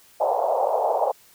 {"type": "band-pass noise", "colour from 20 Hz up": "pink", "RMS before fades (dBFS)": -22, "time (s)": [0.2, 1.12], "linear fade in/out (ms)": 10, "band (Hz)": [510, 890], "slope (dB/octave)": 48, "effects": ["white hiss -54 dBFS RMS until 1.34 s"]}